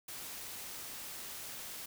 white noise, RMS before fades -45 dBFS, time 0.08-1.86 s, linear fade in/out 5 ms, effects none

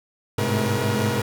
sawtooth tone cluster, 102.4 / 108.3 / 129.4 / 214.2 / 477.6 Hz, G#2 / A2 / C3 / A3 / A#4, -24 / -27 / -19 / -46 / +42 cents, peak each -23 dBFS, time 0.38-1.22 s, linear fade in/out 5 ms, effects none

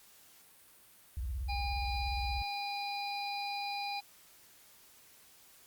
sine tone with vibrato, 63.2 Hz, B1, 41 cents sharp, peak -34 dBFS, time 1.17-2.42 s, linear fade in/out 0 ms, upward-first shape square, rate 17 Hz, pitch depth 260 cents each way
harmonic tone, 810 Hz, G#5, 43 cents flat, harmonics 1 / 3 / 5 / 6, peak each -37 / -42 / -44 / -45 dBFS, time 1.48-4.01 s, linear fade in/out 20 ms
effects white hiss -60 dBFS RMS until 5.66 s + Opus 48 kbps

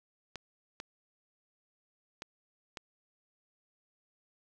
clicks, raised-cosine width 0.2 ms, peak -23 dBFS, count 4, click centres 0.357 / 0.801 / 2.221 / 2.772 s, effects none

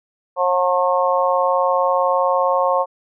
harmonic tone, 180.3 Hz, F#3, 45 cents flat, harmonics 3 / 4 / 5 / 6, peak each -18 / -22 / -21 / -20 dBFS, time 0.36-2.86 s, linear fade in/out 50 ms, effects none

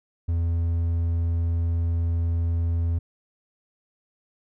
triangle tone, 84.1 Hz, E2, 35 cents sharp, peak -19 dBFS, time 0.28-2.99 s, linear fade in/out 10 ms, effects none

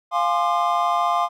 triangle chord, D half-diminished seventh, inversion first, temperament equal with one note detuned, 698.5 / 830.6 / 1046.5 / 1200.7 Hz, F5 / Ab5 / C6 / D6, 0 / 0 / 0 / +38 cents, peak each -20 / -25 / -21 / -22 dBFS, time 0.11-1.29 s, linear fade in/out 50 ms, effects none

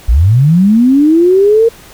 sine linear sweep, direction up, 49 to 466.2 Hz, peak -4 dBFS, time 0.08-1.69 s, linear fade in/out 10 ms, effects pink hiss -37 dBFS RMS until 1.93 s

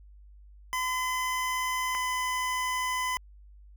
25% pulse tone pair in turn, 1017 / 1012.5 Hz, C6 / B5, -50 / +43 cents, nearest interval unison, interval 7 cents, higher first, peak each -24 dBFS, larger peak neither, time 0.73-1.95 / 1.95-3.17 s, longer neither, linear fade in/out 0 ms, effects added 50 Hz sine -49 dBFS peak until 3.76 s

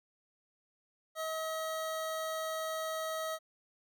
25% pulse tone, 638 Hz, D#5, 43 cents sharp, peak -31 dBFS, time 1.15-3.39 s, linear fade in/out 50 ms, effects none

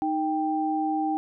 sine tone pair together, 311.1 / 786.9 Hz, D#4 / G5, 0 / +6 cents, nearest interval octave + major third, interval 1606 cents, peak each -26 dBFS, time 0.02-1.17 s, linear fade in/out 0 ms, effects none

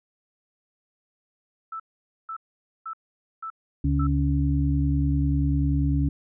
sine tone bursts, 1318.5 Hz, E6, in tune, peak -31 dBFS, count 5, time 1.72-4.07 s, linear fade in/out 5 ms, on 78 ms, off 490 ms
harmonic tone, 70.2 Hz, C#2, 22 cents sharp, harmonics 1 / 2 / 4, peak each -23 / -24 / -26 dBFS, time 3.84-6.09 s, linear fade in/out 5 ms
effects none

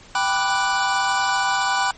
square chord, G major seventh, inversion none, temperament equal, 784 / 987.8 / 1174.7 / 1480 Hz, G5 / B5 / D6 / F#6, 0 / 0 / 0 / 0 cents, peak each -24 / -24 / -28 / -24 dBFS, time 0.15-1.91 s, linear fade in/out 2 ms, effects pink hiss -46 dBFS RMS until 1.97 s + MP3 32 kbps

